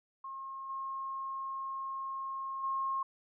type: tone with level steps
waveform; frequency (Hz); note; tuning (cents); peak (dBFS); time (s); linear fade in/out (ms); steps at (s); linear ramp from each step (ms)
sine; 1075; C6; +47; -40 / -36 / -31; 0.24-3.03; 5; 0.69 / 2.63; 10
effects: none